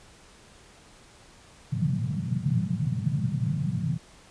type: band-pass noise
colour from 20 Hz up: white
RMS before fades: -27 dBFS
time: 1.72-3.98 s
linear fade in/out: 20 ms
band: 110 to 180 Hz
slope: 48 dB/octave
effects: pink hiss -53 dBFS RMS until 4.3 s + resampled to 22050 Hz